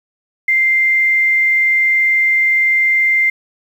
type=tone; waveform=sine; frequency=2093 Hz; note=C7; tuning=in tune; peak=-10 dBFS; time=0.48-3.3 s; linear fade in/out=5 ms; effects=7-bit